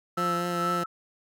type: tone with tremolo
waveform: sine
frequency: 1318.5 Hz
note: E6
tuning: in tune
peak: -25 dBFS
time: 0.17-0.86 s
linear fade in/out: 5 ms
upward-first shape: sine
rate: 2.4 Hz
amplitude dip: 65%
type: tone with vibrato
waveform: 15% pulse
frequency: 174.61 Hz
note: F3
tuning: in tune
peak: -22 dBFS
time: 0.17-0.84 s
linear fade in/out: 10 ms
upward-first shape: triangle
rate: 4.1 Hz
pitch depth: 20 cents each way
effects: none